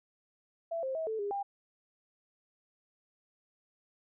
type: tone with pitch steps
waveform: sine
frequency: 667 / 528 / 643 / 440.5 / 406.2 / 799 Hz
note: E5 / C5 / E5 / A4 / G#4 / G5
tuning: +20 / +16 / -43 / +2 / -38 / +33 cents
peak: -32 dBFS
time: 0.71-1.43 s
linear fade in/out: 10 ms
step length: 120 ms
effects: none